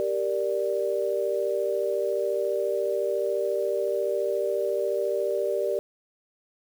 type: chord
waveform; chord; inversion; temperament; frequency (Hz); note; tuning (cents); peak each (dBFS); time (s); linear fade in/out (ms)
sine; G minor; none; equal; 392 / 466.2 / 587.3; G4 / Bb4 / D5; 0 / 0 / 0; -28 / -29 / -27; 0-5.79; 0
effects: 8-bit